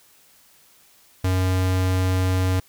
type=tone; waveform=square; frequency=92.8 Hz; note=F#2; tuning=6 cents sharp; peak=-19 dBFS; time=1.24-2.6 s; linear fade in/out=5 ms; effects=white hiss -55 dBFS RMS until 2.68 s